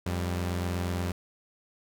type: tone pair together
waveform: sawtooth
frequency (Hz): 88.39 / 197.4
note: F2 / G3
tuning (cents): +21 / +12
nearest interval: octave + major second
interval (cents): 1391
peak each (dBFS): -25 / -33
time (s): 0.06-1.12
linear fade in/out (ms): 5
effects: none